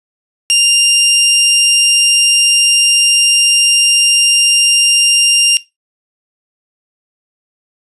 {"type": "tone", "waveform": "20% pulse", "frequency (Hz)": 2794, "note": "F7", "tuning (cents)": 0, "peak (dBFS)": -3, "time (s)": [0.5, 5.57], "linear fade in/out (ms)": 0, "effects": ["noise-tail reverb RT60 0.2 s tail -18 dB re dry", "resampled to 32000 Hz"]}